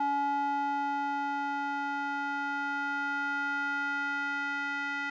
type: tone with band-pass filter sweep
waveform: square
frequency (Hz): 282.8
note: C#4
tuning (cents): +35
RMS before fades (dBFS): -32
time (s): 0-5.1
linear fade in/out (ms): 5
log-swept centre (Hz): 900 to 1700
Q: 3.5
effects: resampled to 16000 Hz